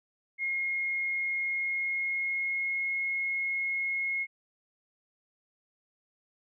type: tone with pitch glide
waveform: sine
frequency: 2149 to 2163 Hz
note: C7 to C#7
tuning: +46 to -43 cents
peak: -28 dBFS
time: 0.38-4.27 s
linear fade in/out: 50 ms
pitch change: +11 cents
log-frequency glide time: 1.37-2.95 s
effects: none